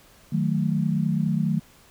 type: chord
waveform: sine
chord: D# diminished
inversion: none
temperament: equal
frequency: 155.56 / 185 / 220 Hz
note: D#3 / F#3 / A3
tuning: 0 / 0 / 0 cents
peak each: -24 / -25 / -26 dBFS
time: 0.32-1.6 s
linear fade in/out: 10 ms
effects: pink hiss -54 dBFS RMS until 1.9 s